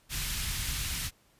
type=band-stop noise; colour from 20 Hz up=pink; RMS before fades=-33 dBFS; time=0.09-1.11 s; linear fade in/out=50 ms; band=120 to 2100 Hz; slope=12 dB/octave; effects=pink hiss -65 dBFS RMS until 1.39 s + resampled to 32000 Hz